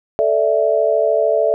sine chord, A suspended fourth, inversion none, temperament just, 440 / 586.7 / 660 Hz, A4 / D5 / E5, 0 / -2 / +2 cents, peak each -18 / -17 / -16 dBFS, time 0.19-1.54 s, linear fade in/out 0 ms, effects none

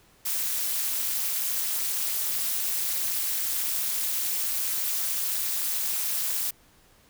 blue noise with amplitude modulation, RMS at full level -24 dBFS, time 0.25-6.51 s, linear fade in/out 10 ms, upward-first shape sine, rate 290 Hz, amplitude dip 90%, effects pink hiss -59 dBFS RMS until 7.09 s

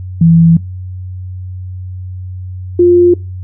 sine tone pair in turn, 165.9 / 351.5 Hz, E3 / F4, +11 / +11 cents, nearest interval octave + minor second, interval 1300 cents, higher second, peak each -3 dBFS, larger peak neither, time 0.21-0.57 / 2.79-3.14 s, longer first, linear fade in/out 5 ms, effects noise-tail reverb RT60 0.3 s tail -23 dB re dry + added 92 Hz sine -21 dBFS peak until 3.43 s

